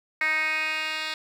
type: tone with band-pass filter sweep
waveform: 10% pulse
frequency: 312.3 Hz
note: D#4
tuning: 7 cents sharp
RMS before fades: -27 dBFS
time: 0.21-1.14 s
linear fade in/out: 2 ms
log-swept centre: 2100 to 3200 Hz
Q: 5.9
effects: 9-bit